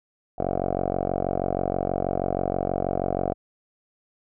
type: tone with low-pass filter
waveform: 5% pulse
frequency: 46.25 Hz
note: F#1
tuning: in tune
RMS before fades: -26 dBFS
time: 0.38-3.34 s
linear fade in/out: 10 ms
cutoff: 720 Hz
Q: 6.2
effects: none